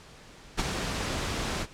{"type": "noise with ADSR envelope", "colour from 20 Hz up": "pink", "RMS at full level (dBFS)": -25, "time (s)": [0.57, 1.67], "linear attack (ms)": 26, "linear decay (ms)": 25, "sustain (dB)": -6, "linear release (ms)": 55, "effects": ["pink hiss -50 dBFS RMS until 1.73 s", "low-pass 7000 Hz 12 dB/octave"]}